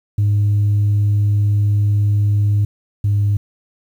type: tone pair in turn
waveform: sine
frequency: 103 / 102.23 Hz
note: G#2 / G#2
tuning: -14 / -27 cents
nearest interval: unison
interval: 13 cents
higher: first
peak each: -10 / -11 dBFS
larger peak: first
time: 0.18-2.65 / 3.04-3.37 s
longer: first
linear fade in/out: 5 ms
effects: tanh soft clip ceiling -10 dBFS + 8-bit